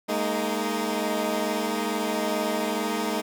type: chord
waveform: 15% pulse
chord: Ab suspended second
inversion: none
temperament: equal with one note detuned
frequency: 207.7 / 230 / 311.1 Hz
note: Ab3 / Bb3 / Eb4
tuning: 0 / -23 / 0 cents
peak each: -23 dBFS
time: 0.08-3.22 s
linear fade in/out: 20 ms
effects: none